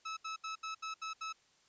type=tone bursts; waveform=sawtooth; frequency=1300 Hz; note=E6; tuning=24 cents flat; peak=-35 dBFS; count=7; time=0.05-1.328 s; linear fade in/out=10 ms; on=120 ms; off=73 ms; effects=white hiss -69 dBFS RMS until 1.68 s + resampled to 16000 Hz